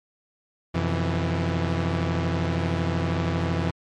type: tone cluster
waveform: sawtooth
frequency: 88.8 / 126.3 / 164.8 Hz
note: F2 / B2 / E3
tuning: +29 / +39 / 0 cents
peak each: -22 / -27 / -22 dBFS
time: 0.74-3.71 s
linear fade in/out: 10 ms
effects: low-pass 4000 Hz 12 dB/octave + MP3 64 kbps